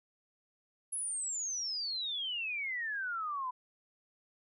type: exponential sweep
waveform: sine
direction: down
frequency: 10720 to 987.8 Hz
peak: -34 dBFS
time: 0.92-3.51 s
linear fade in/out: 10 ms
effects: none